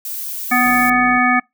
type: noise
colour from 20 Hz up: violet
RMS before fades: -26 dBFS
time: 0.05-0.9 s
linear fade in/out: 2 ms
type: harmonic tone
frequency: 248.5 Hz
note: B3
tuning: 11 cents sharp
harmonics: 1 / 3 / 5 / 7 / 9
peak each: -18 / -18 / -18 / -18 / -18 dBFS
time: 0.51-1.4 s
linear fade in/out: 10 ms
type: click train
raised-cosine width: 2 ms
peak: -24 dBFS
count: 49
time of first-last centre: 0.66-1.176 s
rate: 93 Hz
effects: noise-tail reverb RT60 0.2 s tail -26 dB re dry